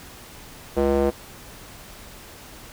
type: tone with band-pass filter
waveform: square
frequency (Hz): 69.3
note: C#2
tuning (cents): 0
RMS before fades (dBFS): -20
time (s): 0.76-1.11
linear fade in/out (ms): 20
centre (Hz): 470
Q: 2.1
effects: pink hiss -43 dBFS RMS until 2.72 s